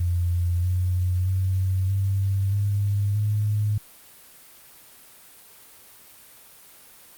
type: tone with pitch steps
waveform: sine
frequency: 87.31 / 90.6 / 94.01 / 97.55 / 101.22 / 105.04 Hz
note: F2 / F#2 / F#2 / G2 / G#2 / G#2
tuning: 0 / -36 / +28 / -8 / -44 / +20 cents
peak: -20 dBFS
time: 0-3.78 s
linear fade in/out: 5 ms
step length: 630 ms
effects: white hiss -49 dBFS RMS until 7.17 s + Opus 32 kbps